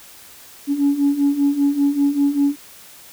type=beating tone pair; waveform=sine; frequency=280 / 285.1 Hz; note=C#4 / C#4; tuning=+18 / +49 cents; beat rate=5.1 Hz; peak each=-19 / -15 dBFS; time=0.67-2.56 s; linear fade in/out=50 ms; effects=tanh soft clip ceiling -9 dBFS + white hiss -43 dBFS RMS until 3.12 s